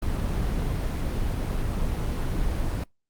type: noise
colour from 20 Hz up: brown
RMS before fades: -26 dBFS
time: 0.02-2.84 s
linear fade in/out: 5 ms
effects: noise-tail reverb RT60 0.2 s tail -26 dB re dry + Opus 24 kbps